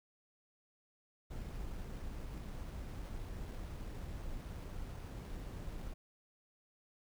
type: noise with sample-and-hold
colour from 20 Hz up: brown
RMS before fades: -44 dBFS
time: 1.3-5.94 s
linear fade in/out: 10 ms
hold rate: 7350 Hz
effects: none